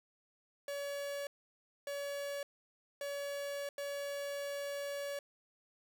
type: tone bursts at uneven times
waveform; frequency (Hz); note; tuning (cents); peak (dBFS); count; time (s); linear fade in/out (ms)
45% pulse; 567; C#5; +39; -38; 4; 0.68-1.27 / 1.87-2.43 / 3.01-3.69 / 3.78-5.19; 2
effects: none